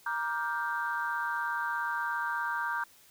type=chord; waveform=sine; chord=G minor seventh; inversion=first; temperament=just; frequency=940.8 / 1176 / 1411.2 / 1568 Hz; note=Bb5 / D6 / F6 / G6; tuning=+16 / +2 / +18 / 0 cents; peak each=-34 / -36 / -38 / -33 dBFS; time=0.06-2.84 s; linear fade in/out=5 ms; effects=tanh soft clip ceiling -20 dBFS + white hiss -59 dBFS RMS until 3.1 s